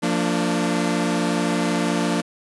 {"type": "chord", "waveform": "sawtooth", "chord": "Bb major", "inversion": "second", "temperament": "equal with one note detuned", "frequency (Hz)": [174.61, 228.3, 293.7], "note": ["F3", "Bb3", "D4"], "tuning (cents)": [0, -36, 0], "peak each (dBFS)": -20, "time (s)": [0.02, 2.22], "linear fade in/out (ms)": 20, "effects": ["resampled to 24000 Hz", "8-bit"]}